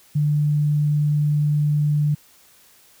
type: tone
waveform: sine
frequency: 148.4 Hz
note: D3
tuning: 18 cents sharp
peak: -16 dBFS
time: 0.15-2.15 s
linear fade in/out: 10 ms
effects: white hiss -53 dBFS RMS until 3 s